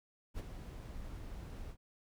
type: noise with ADSR envelope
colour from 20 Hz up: brown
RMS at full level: -38 dBFS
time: 0.34-1.77 s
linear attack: 48 ms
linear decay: 27 ms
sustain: -8 dB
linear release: 76 ms
effects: none